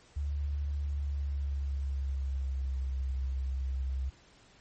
sine tone with pitch glide, 71.9 to 65.93 Hz, D2 to C2, -36 to +14 cents, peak -30 dBFS, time 0.16-4.1 s, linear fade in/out 10 ms, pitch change -150 cents, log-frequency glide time 0.79-2.79 s, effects pink hiss -60 dBFS RMS until 4.6 s + MP3 32 kbps

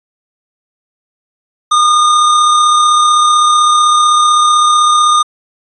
square tone with amplitude modulation, 1220 Hz, D#6, 34 cents flat, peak -6 dBFS, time 1.71-5.23 s, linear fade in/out 10 ms, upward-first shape sine, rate 35.8 Hz, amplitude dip 25%, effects resampled to 22050 Hz

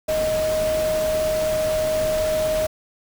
sine tone in noise, 624 Hz, D#5, 5 cents sharp, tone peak -19 dBFS, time 0.08-2.67 s, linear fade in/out 10 ms, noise pink, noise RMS -30 dBFS, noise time 0.08-2.67 s, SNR +8 dB, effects none

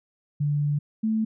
sine tone pair in turn, 146.2 / 219.7 Hz, D3 / A3, -7 / -2 cents, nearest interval perfect fifth, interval 705 cents, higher second, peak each -21 dBFS, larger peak neither, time 0.4-0.79 / 1.03-1.25 s, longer first, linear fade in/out 10 ms, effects none

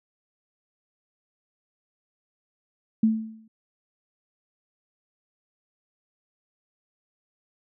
sine tone with exponential decay, 220.8 Hz, A3, 6 cents sharp, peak -14 dBFS, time 3.03-3.48 s, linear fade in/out 5 ms, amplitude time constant 96 ms, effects none

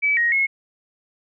sine tone with pitch steps, 2295 / 1880 / 2173 Hz, D7 / A#6 / C#7, -40 / +14 / -35 cents, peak -16 dBFS, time 0.02-0.47 s, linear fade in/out 20 ms, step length 150 ms, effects none

